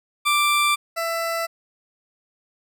20% pulse tone pair in turn, 1177 / 665.9 Hz, D6 / E5, +3 / +17 cents, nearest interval minor seventh, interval 986 cents, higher first, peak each -12 / -18 dBFS, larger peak first, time 0.25-0.76 / 0.96-1.47 s, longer neither, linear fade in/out 20 ms, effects none

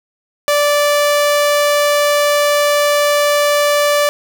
sawtooth tone, 584 Hz, D5, 10 cents flat, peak -7 dBFS, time 0.48-4.09 s, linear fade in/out 0 ms, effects none

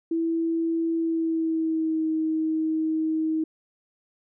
sine tone with pitch glide, 329.6 to 316.7 Hz, E4 to D#4, 0 to +31 cents, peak -22 dBFS, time 0.11-3.44 s, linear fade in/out 5 ms, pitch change -69 cents, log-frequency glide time 0.96-2.08 s, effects none

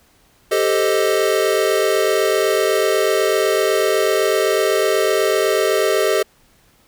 square chord, A half-diminished seventh, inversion third, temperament equal, 392 / 440 / 523.3 / 622.3 Hz, G4 / A4 / C5 / Eb5, 0 / 0 / 0 / 0 cents, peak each -20 / -20 / -24 / -21 dBFS, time 0.51-6.23 s, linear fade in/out 10 ms, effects pink hiss -55 dBFS RMS until 6.87 s

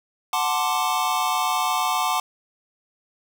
square chord, D dominant seventh, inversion first, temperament equal, 740 / 880 / 1046.5 / 1174.7 Hz, F#5 / A5 / C6 / D6, 0 / 0 / 0 / 0 cents, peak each -27 dBFS, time 0.33-2.2 s, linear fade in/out 2 ms, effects none

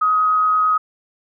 sine tone with amplitude modulation, 1261 Hz, D#6, 23 cents sharp, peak -12 dBFS, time 0.01-0.78 s, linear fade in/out 10 ms, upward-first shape sine, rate 169 Hz, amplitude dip 25%, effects none

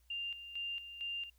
sine tone with tremolo, 2794 Hz, F7, in tune, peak -37 dBFS, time 0.1-1.3 s, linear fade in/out 5 ms, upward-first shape square, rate 2.2 Hz, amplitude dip 65%, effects added 60 Hz sine -66 dBFS peak until 1.38 s + white hiss -75 dBFS RMS until 1.38 s

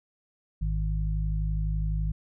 harmonic tone, 51.91 Hz, G#1, in tune, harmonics 1 / 2 / 3, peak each -26 / -35 / -32 dBFS, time 0.61-2.12 s, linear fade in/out 10 ms, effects none

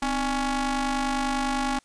sawtooth ring-modulated tone, 283 Hz, C#4, 36 cents sharp, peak -17 dBFS, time 0.02-1.79 s, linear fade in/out 5 ms, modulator 541 Hz, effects white hiss -62 dBFS RMS until 1.84 s + resampled to 22050 Hz

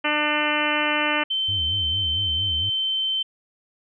harmonic tone, 299.2 Hz, D4, 32 cents sharp, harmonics 1 / 2 / 3 / 4 / 5 / 6 / 7 / 8 / 9 / 10, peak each -29 / -29 / -29 / -29 / -29 / -29 / -29 / -29 / -29 / -29 dBFS, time 0.04-1.24 s, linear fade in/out 10 ms
sine tone, 3092 Hz, G7, 24 cents flat, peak -21 dBFS, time 1.3-3.23 s, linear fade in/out 10 ms
triangle tone with vibrato, 87.31 Hz, F2, in tune, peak -27 dBFS, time 1.48-2.7 s, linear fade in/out 10 ms, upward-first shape sine, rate 4.4 Hz, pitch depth 280 cents each way
effects none

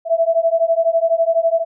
sine beating tone pair, 656 / 668 Hz, E5 / E5, -9 / +23 cents, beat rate 12 Hz, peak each -16 dBFS, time 0.05-1.65 s, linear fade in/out 50 ms, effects none

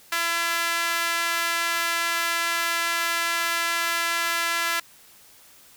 sawtooth tone with high-pass filter, 337.2 Hz, E4, 39 cents sharp, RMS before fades -25 dBFS, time 0.12-4.8 s, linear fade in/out 5 ms, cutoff 1500 Hz, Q 1.4, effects white hiss -52 dBFS RMS until 5.76 s

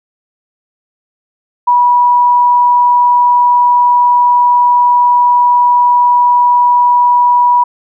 sine tone, 974 Hz, B5, 24 cents flat, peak -5 dBFS, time 1.67-7.64 s, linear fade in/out 10 ms, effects none

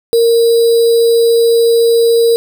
sine tone with sample-and-hold, 463.8 Hz, A#4, 9 cents flat, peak -6 dBFS, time 0.13-2.36 s, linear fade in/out 0 ms, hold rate 4410 Hz, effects none

